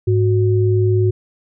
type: tone pair together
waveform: sine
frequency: 104.78 / 367.5 Hz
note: G#2 / F#4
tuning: +16 / -12 cents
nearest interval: octave + minor seventh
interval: 2172 cents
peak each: -13 / -17 dBFS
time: 0.07-1.11 s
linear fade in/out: 10 ms
effects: none